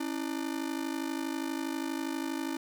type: ring-modulated tone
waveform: 45% pulse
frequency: 298.6 Hz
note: D4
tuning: 29 cents sharp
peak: -29 dBFS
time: 0-2.57 s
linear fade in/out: 5 ms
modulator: 26.2 Hz
effects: 11-bit